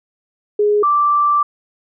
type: tone pair in turn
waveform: sine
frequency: 416.1 / 1171.8 Hz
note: G#4 / D6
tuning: +3 / -4 cents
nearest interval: octave + tritone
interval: 1793 cents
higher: second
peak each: -11 dBFS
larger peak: neither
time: 0.59-0.83 / 0.83-1.43 s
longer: second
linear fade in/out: 5 ms
effects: none